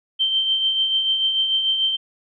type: tone with tremolo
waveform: sine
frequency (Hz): 3125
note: G7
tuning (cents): -6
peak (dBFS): -15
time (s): 0.19-1.97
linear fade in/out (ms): 20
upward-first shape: triangle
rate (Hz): 6.8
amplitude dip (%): 50
effects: none